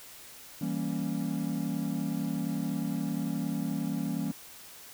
triangle chord, E diminished seventh, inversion none, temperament equal, 164.81 / 196 / 233.1 / 277.2 Hz, E3 / G3 / Bb3 / Db4, 0 / 0 / 0 / 0 cents, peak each -33 dBFS, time 0.61-4.32 s, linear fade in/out 5 ms, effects white hiss -49 dBFS RMS until 4.93 s

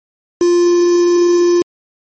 triangle tone with quantisation, 349.2 Hz, F4, in tune, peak -6 dBFS, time 0.41-1.62 s, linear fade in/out 2 ms, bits 4, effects MP3 32 kbps

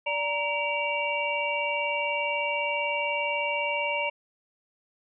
sine tone cluster, 583 / 936 / 2297 / 2775 Hz, D5 / A#5 / D7 / F7, -13 / +7 / -39 / -12 cents, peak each -31 dBFS, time 0.06-4.1 s, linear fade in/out 10 ms, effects none

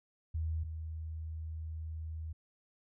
sine tone pair in turn, 80 / 79.69 Hz, D#2 / D#2, +49 / +42 cents, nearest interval unison, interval 7 cents, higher first, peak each -32 / -38 dBFS, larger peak first, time 0.34-0.64 / 0.64-2.33 s, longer second, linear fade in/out 10 ms, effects none

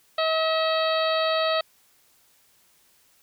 harmonic tone with a mistuned harmonic, 640 Hz, D#5, 49 cents sharp, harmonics 1 / 2 / 3 / 4 / 5 / 6 / 7, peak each -23 / -27 / -33 / -34 / -35 / -31 / -34 dBFS, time 0.18-1.61 s, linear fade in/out 5 ms, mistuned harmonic 4, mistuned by +26 cents, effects white hiss -61 dBFS RMS until 3.22 s

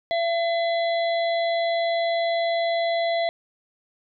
harmonic tone, 675 Hz, E5, 41 cents sharp, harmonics 1 / 3 / 5 / 6, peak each -21 / -31 / -35 / -37 dBFS, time 0.11-3.29 s, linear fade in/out 0 ms, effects none

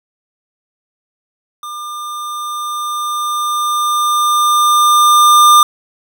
square tone with level ramp, 1200 Hz, D6, 37 cents sharp, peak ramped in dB -25 to -4 dBFS, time 1.63-5.63 s, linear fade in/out 2 ms, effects none

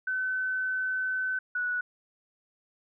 sine tone pair in turn, 1518 / 1472.2 Hz, F#6 / F#6, +44 / -9 cents, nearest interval minor second, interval 53 cents, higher first, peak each -27 dBFS, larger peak neither, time 0.07-1.39 / 1.55-1.81 s, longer first, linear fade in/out 5 ms, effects none

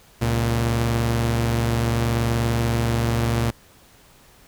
sawtooth tone pair together, 68.6 / 116.54 Hz, C#2 / A#2, -17 / 0 cents, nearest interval major sixth, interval 917 cents, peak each -22 / -16 dBFS, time 0.21-3.51 s, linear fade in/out 10 ms, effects pink hiss -52 dBFS RMS until 4.47 s

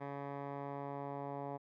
10% pulse tone with low-pass filter sweep, 140.9 Hz, C#3, 29 cents sharp, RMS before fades -43 dBFS, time 0-1.58 s, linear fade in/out 20 ms, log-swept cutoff 1400 to 900 Hz, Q 1.9, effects none

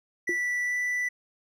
triangle tone with pitch glide, 1965 to 1976.4 Hz, B6 to B6, -9 to +1 cents, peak -24 dBFS, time 0.27-1.09 s, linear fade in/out 10 ms, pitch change +10 cents, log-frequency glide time 0.65-0.75 s
sine tone with exponential decay, 349.2 Hz, F4, in tune, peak -24 dBFS, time 0.29-0.4 s, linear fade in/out 2 ms, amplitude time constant 23 ms
effects none

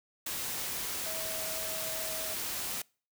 sine tone in noise, 641 Hz, E5, 49 cents flat, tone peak -42 dBFS, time 1.06-2.34 s, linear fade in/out 5 ms, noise white, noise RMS -36 dBFS, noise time 0.26-2.82 s, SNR -9 dB, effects noise-tail reverb RT60 0.4 s tail -26 dB re dry

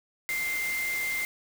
sine tone in noise, 2093 Hz, C7, in tune, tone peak -28 dBFS, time 0.29-1.25 s, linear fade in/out 0 ms, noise white, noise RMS -37 dBFS, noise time 0.29-1.25 s, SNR +6 dB, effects none

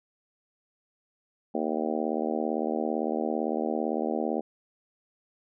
harmonic tone, 77.78 Hz, D#2, in tune, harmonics 3 / 4 / 5 / 6 / 7 / 8 / 9 / 10, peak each -32 / -33 / -34 / -35 / -35 / -36 / -37 / -37 dBFS, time 1.54-4.41 s, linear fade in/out 10 ms, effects none

